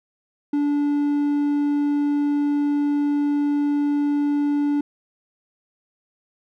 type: tone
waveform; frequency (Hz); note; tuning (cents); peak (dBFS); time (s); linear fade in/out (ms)
triangle; 289.9; D4; -22; -16; 0.53-4.81; 5
effects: none